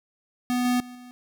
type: tone with level steps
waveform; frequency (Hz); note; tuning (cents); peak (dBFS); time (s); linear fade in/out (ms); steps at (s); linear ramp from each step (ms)
square; 247.3; B3; +3; -23 / -21 / -40 / -43; 0.5-1.11; 0; 0.65 / 0.8 / 0.95; 2
effects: none